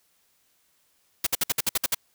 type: noise bursts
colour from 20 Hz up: white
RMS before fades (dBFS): -23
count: 9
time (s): 1.24-1.947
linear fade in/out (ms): 5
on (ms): 27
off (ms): 58
effects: white hiss -67 dBFS RMS until 2.14 s